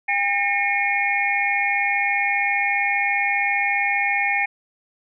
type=tone cluster; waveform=sine; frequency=803 / 1821 / 2174 / 2409 Hz; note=G5 / A#6 / C#7 / D7; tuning=+41 / -41 / -34 / +43 cents; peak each=-24 / -25 / -22 / -25 dBFS; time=0.08-4.46 s; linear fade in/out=10 ms; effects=none